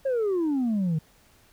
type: exponential sweep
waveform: sine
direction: down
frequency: 554.4 to 151.1 Hz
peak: -20 dBFS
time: 0.05-0.99 s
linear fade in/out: 10 ms
effects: tanh soft clip ceiling -21 dBFS + pink hiss -59 dBFS RMS until 1.52 s